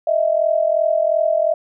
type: tone pair together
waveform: sine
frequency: 623 / 665.8 Hz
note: D#5 / E5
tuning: +2 / +17 cents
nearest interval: minor second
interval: 115 cents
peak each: -17 dBFS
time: 0.07-1.54 s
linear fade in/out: 5 ms
effects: none